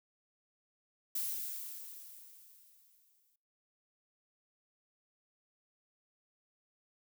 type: noise with exponential decay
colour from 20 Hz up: violet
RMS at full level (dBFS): -35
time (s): 1.15-3.36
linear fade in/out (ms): 5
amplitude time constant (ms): 480
effects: noise-tail reverb RT60 0.7 s tail -26 dB re dry